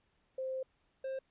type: tone pair in turn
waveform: sine / triangle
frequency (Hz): 523.3 / 530.6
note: C5 / C5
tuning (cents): 0 / +24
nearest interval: unison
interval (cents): 24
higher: second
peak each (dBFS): -35 / -34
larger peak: second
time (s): 0.38-0.63 / 1.04-1.19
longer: first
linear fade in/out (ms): 5
effects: pink hiss -75 dBFS RMS until 1.3 s + resampled to 8000 Hz